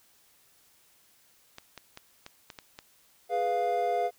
clicks, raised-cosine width 0.2 ms, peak -25 dBFS, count 7, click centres 1.584 / 1.777 / 1.974 / 2.264 / 2.502 / 2.588 / 2.789 s
triangle chord, F diminished, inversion first, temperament equal, 415.3 / 493.9 / 698.5 Hz, Ab4 / Cb5 / F5, 0 / 0 / 0 cents, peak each -31 / -30 / -25 dBFS, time 3.29-4.11 s, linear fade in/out 50 ms
effects white hiss -63 dBFS RMS until 4.18 s

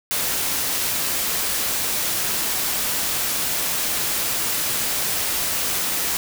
white noise, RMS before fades -23 dBFS, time 0.11-6.17 s, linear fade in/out 0 ms, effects none

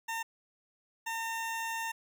20% pulse tone bursts at uneven times, 909 Hz, A#5, 44 cents flat, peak -29 dBFS, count 2, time 0.08-0.23 / 1.06-1.92 s, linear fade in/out 10 ms, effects none

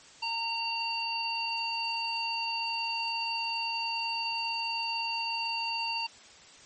harmonic tone, 920 Hz, A#5, 23 cents flat, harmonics 1 / 3 / 5, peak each -34 / -34 / -34 dBFS, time 0.22-6.07 s, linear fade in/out 10 ms, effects white hiss -53 dBFS RMS until 6.65 s + MP3 32 kbps

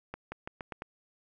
accelerating click train, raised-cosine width 0.5 ms, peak -23 dBFS, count 6, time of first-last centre 0.14-0.821 s, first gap 180 ms, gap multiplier 0.86, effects none

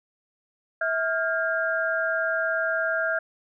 sine tone cluster, 650 / 1400 / 1617 Hz, E5 / F6 / G#6, -24 / +4 / -47 cents, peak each -27 dBFS, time 0.81-3.19 s, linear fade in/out 5 ms, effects none

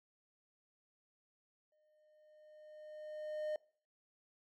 triangle tone with exponential growth, 611 Hz, D#5, 32 cents flat, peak -33 dBFS, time 1.72-3.56 s, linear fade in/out 2 ms, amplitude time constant 400 ms, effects noise-tail reverb RT60 0.5 s tail -23 dB re dry

